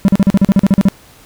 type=tone bursts; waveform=triangle; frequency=196 Hz; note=G3; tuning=in tune; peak=-3 dBFS; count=12; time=0.05-0.885 s; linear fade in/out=0 ms; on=32 ms; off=41 ms; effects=pink hiss -43 dBFS RMS until 1.25 s